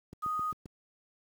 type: click train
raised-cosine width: 3 ms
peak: -32 dBFS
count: 5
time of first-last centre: 0.13-0.658 s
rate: 7.58 Hz
type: tone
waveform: sine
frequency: 1244.5 Hz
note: D#6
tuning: in tune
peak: -30 dBFS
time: 0.22-0.53 s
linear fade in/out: 20 ms
effects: high-pass 60 Hz 12 dB/octave + 9-bit

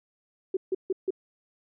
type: tone bursts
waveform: sine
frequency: 377.9 Hz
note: F#4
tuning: 37 cents sharp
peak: -23 dBFS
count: 4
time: 0.54-1.106 s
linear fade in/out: 5 ms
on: 29 ms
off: 150 ms
effects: none

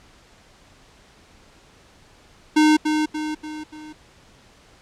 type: tone with echo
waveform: square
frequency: 306.8 Hz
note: D#4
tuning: 24 cents flat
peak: -13 dBFS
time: 2.56-2.77 s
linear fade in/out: 10 ms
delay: 290 ms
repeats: 4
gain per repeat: -6 dB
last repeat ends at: 3.93 s
effects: pink hiss -52 dBFS RMS until 4.81 s + low-pass 7000 Hz 12 dB/octave

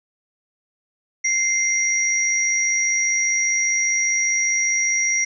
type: tone pair together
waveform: sine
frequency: 2095 / 5750 Hz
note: C7 / F8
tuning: +2 / +50 cents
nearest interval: octave + perfect fourth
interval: 1748 cents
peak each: -20 dBFS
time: 1.24-5.25 s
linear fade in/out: 10 ms
effects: none

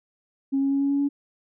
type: tone with pitch steps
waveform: sine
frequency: 272.7 / 274.8 / 276.8 / 278.9 / 281 / 283.1 Hz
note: C#4 / C#4 / C#4 / C#4 / C#4 / C#4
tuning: -28 / -15 / -2 / +11 / +24 / +37 cents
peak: -19 dBFS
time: 0.52-1.09 s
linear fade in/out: 20 ms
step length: 95 ms
effects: tanh soft clip ceiling -15 dBFS

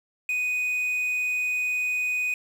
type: tone with quantisation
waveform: triangle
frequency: 2489 Hz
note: D#7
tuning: in tune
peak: -22 dBFS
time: 0.29-2.34 s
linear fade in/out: 2 ms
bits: 8
effects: none

